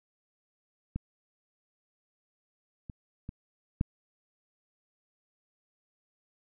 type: clicks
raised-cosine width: 5 ms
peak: -20 / -28 / -26 / -14 dBFS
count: 4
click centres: 0.96 / 2.898 / 3.291 / 3.811 s
effects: none